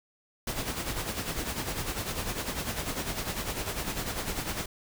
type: noise with tremolo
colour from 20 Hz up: pink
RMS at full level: -31 dBFS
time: 0.47-4.66 s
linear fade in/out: 5 ms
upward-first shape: sine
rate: 10 Hz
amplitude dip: 60%
effects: none